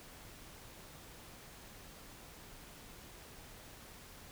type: silence
effects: pink hiss -54 dBFS RMS until 4.31 s